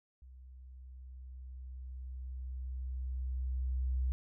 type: tone with level ramp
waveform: sine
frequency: 63.9 Hz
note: C2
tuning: 40 cents flat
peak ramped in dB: -51 to -29 dBFS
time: 0.22-4.12 s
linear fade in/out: 0 ms
effects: none